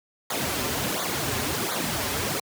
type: noise with flanger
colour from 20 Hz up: pink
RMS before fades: -27 dBFS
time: 0.3-2.4 s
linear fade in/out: 5 ms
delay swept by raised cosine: 0.36 to 6.26 ms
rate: 1.4 Hz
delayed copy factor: -0.85
effects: high-pass 100 Hz 12 dB/octave